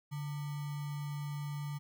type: tone with sample-and-hold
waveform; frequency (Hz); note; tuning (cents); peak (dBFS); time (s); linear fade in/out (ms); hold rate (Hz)
sine; 145.2; D3; -19; -36; 0.11-1.79; 20; 1050
effects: none